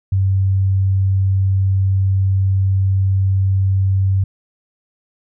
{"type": "tone", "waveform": "sine", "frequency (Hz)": 96.2, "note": "G2", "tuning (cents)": -32, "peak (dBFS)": -12, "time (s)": [0.12, 4.24], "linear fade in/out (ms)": 5, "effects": []}